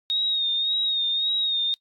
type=tone with vibrato; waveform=sine; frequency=3729 Hz; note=A#7; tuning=in tune; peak=-21 dBFS; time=0.1-1.74 s; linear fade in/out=0 ms; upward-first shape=sine; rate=1.8 Hz; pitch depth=49 cents each way; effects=noise-tail reverb RT60 0.1 s tail -24 dB re dry + AAC 64 kbps

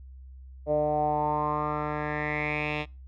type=tone with low-pass filter sweep; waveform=10% pulse; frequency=150 Hz; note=D3; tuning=37 cents sharp; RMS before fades=-28 dBFS; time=0.66-2.86 s; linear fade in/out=50 ms; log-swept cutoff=570 to 3000 Hz; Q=5.9; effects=noise-tail reverb RT60 0.3 s tail -24 dB re dry + added 65 Hz sine -43 dBFS peak until 3.07 s

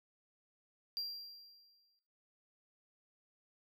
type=tone with exponential decay; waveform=triangle; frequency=4748 Hz; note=D8; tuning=18 cents sharp; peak=-34 dBFS; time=0.97-1.99 s; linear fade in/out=0 ms; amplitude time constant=220 ms; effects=noise-tail reverb RT60 0.7 s tail -20 dB re dry

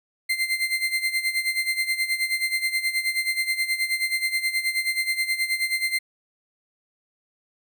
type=tone with tremolo; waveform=35% pulse; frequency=2084 Hz; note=C7; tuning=7 cents flat; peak=-18 dBFS; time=0.29-5.99 s; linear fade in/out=10 ms; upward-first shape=sine; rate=9.4 Hz; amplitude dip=75%; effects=none

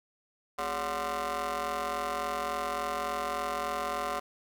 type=ring-modulated tone; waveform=20% pulse; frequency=157.5 Hz; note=D#3; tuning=21 cents sharp; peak=-23 dBFS; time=0.58-4.2 s; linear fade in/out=10 ms; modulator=888 Hz; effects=none

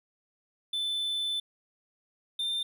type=tone pair in turn; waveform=triangle; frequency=3520 / 3590 Hz; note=A7 / A7; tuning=0 / +34 cents; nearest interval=unison; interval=34 cents; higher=second; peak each=-27 dBFS; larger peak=neither; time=0.73-1.4 / 2.39-2.63 s; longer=first; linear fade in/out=5 ms; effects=none

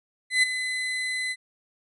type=tone with ADSR envelope; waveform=35% pulse; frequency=2020 Hz; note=B6; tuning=39 cents sharp; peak=-14 dBFS; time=0.3-1.36 s; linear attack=130 ms; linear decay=11 ms; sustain=-11 dB; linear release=49 ms; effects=resampled to 24000 Hz

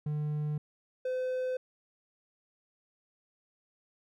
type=tone pair in turn; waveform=triangle; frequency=150 / 510.8 Hz; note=D3 / C5; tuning=+37 / -42 cents; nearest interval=octave + major sixth; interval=2121 cents; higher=second; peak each=-28 dBFS; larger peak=neither; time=0.06-0.58 / 1.05-1.57 s; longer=neither; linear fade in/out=5 ms; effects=none

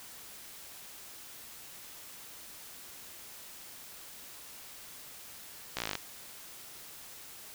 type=slowing click train; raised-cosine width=0.2 ms; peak=-15 dBFS; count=11; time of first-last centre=5.77-5.953 s; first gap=16 ms; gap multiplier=1.03; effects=white hiss -49 dBFS RMS until 7.54 s

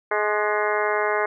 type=harmonic tone with a mistuned harmonic; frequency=210.6 Hz; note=G#3; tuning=24 cents sharp; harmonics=2 / 3 / 4 / 5 / 6 / 7 / 8 / 9 / 10; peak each=-25 / -27 / -28 / -29 / -30 / -30 / -31 / -32 / -32 dBFS; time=0.11-1.26 s; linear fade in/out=5 ms; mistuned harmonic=6; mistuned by=-51 cents; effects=none

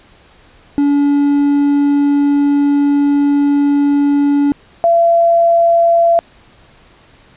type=tone pair in turn; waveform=triangle / sine; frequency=285.7 / 677.7 Hz; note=D4 / E5; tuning=-48 / +48 cents; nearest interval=octave + minor third; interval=1496 cents; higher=second; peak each=-7 dBFS; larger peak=neither; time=0.78-4.52 / 4.84-6.19 s; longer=first; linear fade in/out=0 ms; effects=pink hiss -46 dBFS RMS until 7.36 s + resampled to 8000 Hz

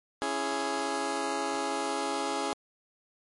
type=chord; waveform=15% pulse; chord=C# minor; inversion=none; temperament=just; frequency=277.2 / 332.6 / 415.8 Hz; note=C#4 / E4 / G#4; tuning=0 / +16 / +2 cents; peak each=-28 / -29 / -27 dBFS; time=0.22-2.53 s; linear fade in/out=0 ms; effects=MP3 48 kbps

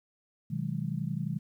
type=chord; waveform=sine; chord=G# minor seventh; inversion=first; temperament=just; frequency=124.59 / 155.74 / 186.89 / 207.7 Hz; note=B2 / D#3 / F#3 / G#3; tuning=+16 / +2 / +18 / 0 cents; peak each=-37 / -33 / -37 / -38 dBFS; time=0.5-1.39 s; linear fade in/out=10 ms; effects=11-bit

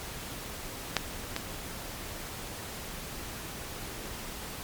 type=clicks; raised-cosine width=0.2 ms; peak=-6 / -13 / -25 dBFS; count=3; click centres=0.967 / 1.364 / 2.473 s; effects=pink hiss -40 dBFS RMS until 4.63 s + MP3 96 kbps

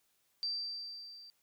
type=tone with level ramp; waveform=sine; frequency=4681 Hz; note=D8; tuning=7 cents flat; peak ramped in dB=-32 to -51 dBFS; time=0.43-1.3 s; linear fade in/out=0 ms; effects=white hiss -75 dBFS RMS until 1.42 s

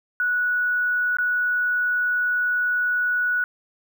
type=tone with dropouts; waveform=sine; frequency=1470 Hz; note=F#6; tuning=12 cents flat; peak=-19 dBFS; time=0.2-3.44 s; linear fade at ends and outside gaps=1 ms; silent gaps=1.169-1.185 s; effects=8-bit

